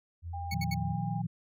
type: tone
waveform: sine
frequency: 84.9 Hz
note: F2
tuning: 48 cents flat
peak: -36 dBFS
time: 0.22-0.97 s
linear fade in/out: 50 ms
type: tone with pitch glide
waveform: sine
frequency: 800 to 805.6 Hz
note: G5 to G5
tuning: +35 to +47 cents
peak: -38 dBFS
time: 0.33-1.22 s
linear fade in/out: 10 ms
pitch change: +12 cents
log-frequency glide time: 0.84-0.92 s
type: tone bursts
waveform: 25% pulse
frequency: 2217 Hz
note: C#7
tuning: in tune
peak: -31 dBFS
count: 3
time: 0.51-0.743 s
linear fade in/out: 5 ms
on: 33 ms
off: 67 ms
type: chord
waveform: sine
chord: Bb suspended fourth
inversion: none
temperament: equal with one note detuned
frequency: 116.54 / 155.56 / 178.8 Hz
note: Bb2 / Eb3 / F3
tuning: 0 / 0 / +41 cents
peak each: -35 dBFS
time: 0.52-1.27 s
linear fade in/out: 10 ms
effects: none